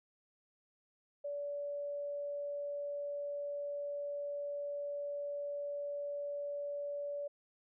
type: tone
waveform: sine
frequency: 575 Hz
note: D5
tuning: 37 cents flat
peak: -37 dBFS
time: 1.24-7.28 s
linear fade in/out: 10 ms
effects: none